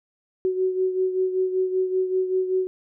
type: beating tone pair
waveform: sine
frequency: 372.3 / 377.5 Hz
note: F#4 / F#4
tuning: +11 / +35 cents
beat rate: 5.2 Hz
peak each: -21 / -28 dBFS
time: 0.45-2.67 s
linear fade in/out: 0 ms
effects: none